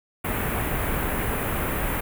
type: band-stop noise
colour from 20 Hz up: pink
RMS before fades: -26 dBFS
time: 0.24-2.01 s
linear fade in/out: 10 ms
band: 2500 to 11000 Hz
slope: 24 dB/octave
effects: none